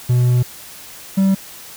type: tone pair in turn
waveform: triangle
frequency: 123.47 / 193.3 Hz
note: B2 / G3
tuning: 0 / -24 cents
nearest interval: minor sixth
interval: 776 cents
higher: second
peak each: -9 dBFS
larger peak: neither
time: 0.09-0.43 / 1.17-1.35 s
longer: first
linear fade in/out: 10 ms
effects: white hiss -37 dBFS RMS until 1.76 s